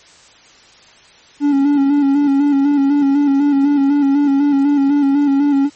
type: tone with vibrato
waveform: triangle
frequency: 282 Hz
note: C#4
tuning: 30 cents sharp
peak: -8 dBFS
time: 1.4-5.7 s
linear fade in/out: 50 ms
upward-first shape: square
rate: 4 Hz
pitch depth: 41 cents each way
effects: white hiss -45 dBFS RMS until 5.75 s + MP3 32 kbps